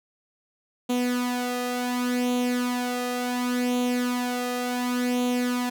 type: tone with flanger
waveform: sawtooth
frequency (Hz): 246.9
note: B3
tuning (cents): 0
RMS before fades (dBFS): -26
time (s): 0.89-5.7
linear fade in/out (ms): 10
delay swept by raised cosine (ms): 0.29 to 1.59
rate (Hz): 0.69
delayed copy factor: +0.65
effects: none